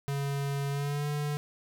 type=tone with pitch glide; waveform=square; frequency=140.2 to 147.09 Hz; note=C#3 to D3; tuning=+20 to +3 cents; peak=-30 dBFS; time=0.08-1.37 s; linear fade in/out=0 ms; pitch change=+83 cents; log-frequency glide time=0.7-1.08 s; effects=none